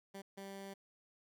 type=tone bursts at uneven times; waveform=15% pulse; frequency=196 Hz; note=G3; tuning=in tune; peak=-40 dBFS; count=2; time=0.14-0.22 / 0.37-0.74 s; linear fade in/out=10 ms; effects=none